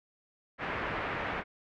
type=low-pass noise; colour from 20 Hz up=white; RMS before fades=-35 dBFS; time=0.58-1.44 s; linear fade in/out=50 ms; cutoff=2100 Hz; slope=24 dB/octave; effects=none